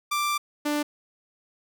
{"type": "tone pair in turn", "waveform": "sawtooth", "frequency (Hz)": [1178, 295.4], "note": ["D6", "D4"], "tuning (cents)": [5, 10], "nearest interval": "2 octaves", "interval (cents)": 2395, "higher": "first", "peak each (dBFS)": -20, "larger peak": "neither", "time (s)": [[0.11, 0.38], [0.65, 0.83]], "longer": "first", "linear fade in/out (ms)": 10, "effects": []}